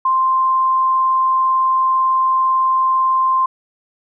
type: tone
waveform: sine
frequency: 1047 Hz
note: C6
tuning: 1 cent sharp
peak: -12 dBFS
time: 0.05-3.46 s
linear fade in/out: 5 ms
effects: none